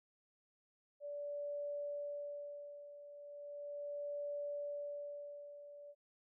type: tone with tremolo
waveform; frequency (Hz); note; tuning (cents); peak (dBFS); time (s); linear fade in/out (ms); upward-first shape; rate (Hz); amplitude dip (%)
sine; 579; D5; -25; -39; 1-5.95; 50; sine; 0.37; 75
effects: none